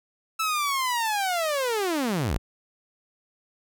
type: linear sweep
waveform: sawtooth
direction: down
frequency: 1322 to 35 Hz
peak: -20 dBFS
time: 0.39-2.38 s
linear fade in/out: 10 ms
effects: none